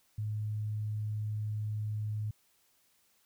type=tone; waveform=sine; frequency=106.6 Hz; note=G#2; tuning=46 cents sharp; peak=-32 dBFS; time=0.18-2.31 s; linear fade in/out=5 ms; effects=white hiss -70 dBFS RMS until 3.25 s